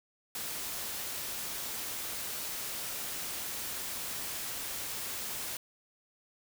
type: noise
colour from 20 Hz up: white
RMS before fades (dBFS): -38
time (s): 0.35-5.57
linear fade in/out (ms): 2
effects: none